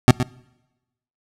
25% pulse tone with echo, 125 Hz, B2, 21 cents sharp, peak -3 dBFS, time 0.08-0.11 s, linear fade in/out 0 ms, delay 120 ms, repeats 1, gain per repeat -11 dB, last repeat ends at 0.23 s, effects noise-tail reverb RT60 1.0 s tail -24 dB re dry + low-pass 10000 Hz 12 dB/octave

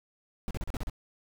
brown noise bursts, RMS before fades -32 dBFS, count 7, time 0.48-0.898 s, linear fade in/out 0 ms, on 28 ms, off 37 ms, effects none

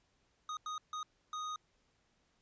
square tone bursts at uneven times, 1244.5 Hz, D#6, in tune, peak -39 dBFS, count 4, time 0.49-0.57 / 0.66-0.78 / 0.93-1.03 / 1.33-1.56 s, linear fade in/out 2 ms, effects pink hiss -75 dBFS RMS until 2.41 s + resampled to 16000 Hz

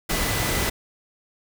sine tone in noise, 1996 Hz, B6, 18 cents sharp, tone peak -33 dBFS, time 0.09-0.7 s, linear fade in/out 10 ms, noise pink, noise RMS -24 dBFS, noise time 0.09-0.7 s, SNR -12 dB, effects none

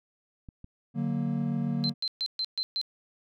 clicks, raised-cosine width 5 ms, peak -32 dBFS, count 2, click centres 0.488 / 0.644 s
triangle chord, D augmented, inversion none, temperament equal, 146.83 / 185 / 233.1 Hz, D3 / F#3 / A#3, 0 / 0 / 0 cents, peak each -29 / -31 / -28 dBFS, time 0.94-1.94 s, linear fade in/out 50 ms
sine tone bursts, 4100 Hz, C8, 36 cents flat, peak -27 dBFS, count 6, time 1.84-2.814 s, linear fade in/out 0 ms, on 54 ms, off 130 ms
effects none

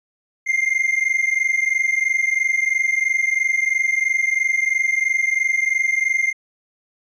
triangle tone pair together, 2095 / 2118 Hz, C7 / C7, +2 / +21 cents, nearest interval unison, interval 19 cents, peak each -18 dBFS, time 0.46-6.33 s, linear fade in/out 20 ms, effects resampled to 22050 Hz

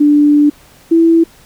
sine tone pair in turn, 293.7 / 330.7 Hz, D4 / E4, 0 / +6 cents, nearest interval major second, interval 206 cents, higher second, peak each -5 dBFS, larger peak neither, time 0-0.5 / 0.91-1.24 s, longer first, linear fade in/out 10 ms, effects pink hiss -44 dBFS RMS until 1.45 s

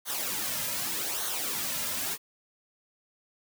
white noise with flanger, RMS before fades -32 dBFS, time 0.05-2.18 s, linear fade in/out 50 ms, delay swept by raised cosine 0.39 to 2.69 ms, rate 0.84 Hz, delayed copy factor -0.65, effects none

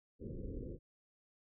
pink low-pass noise, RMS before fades -44 dBFS, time 0.19-0.79 s, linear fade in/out 50 ms, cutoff 520 Hz, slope 96 dB/octave, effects none

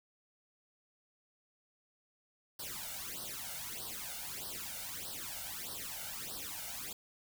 white noise with flanger, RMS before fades -43 dBFS, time 2.59-6.93 s, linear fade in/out 5 ms, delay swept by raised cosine 0.21 to 1.41 ms, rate 1.6 Hz, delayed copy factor +1, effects none

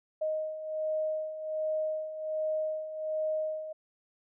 sine beating tone pair, 622.3 / 623.6 Hz, D#5 / D#5, 0 / +4 cents, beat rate 1.3 Hz, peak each -37 / -31 dBFS, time 0.21-3.73 s, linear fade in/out 10 ms, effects none

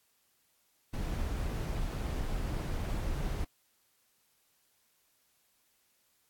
brown noise, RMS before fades -34 dBFS, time 0.93-3.45 s, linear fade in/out 10 ms, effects white hiss -72 dBFS RMS until 6.29 s + AAC 64 kbps

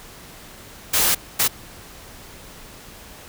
white noise bursts at uneven times, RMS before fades -18 dBFS, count 2, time 0.93-1.15 / 1.39-1.48 s, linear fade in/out 10 ms, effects pink hiss -42 dBFS RMS until 3.28 s

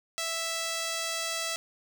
5% pulse tone, 659.3 Hz, E5, in tune, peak -19 dBFS, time 0.18-1.56 s, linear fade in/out 0 ms, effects none

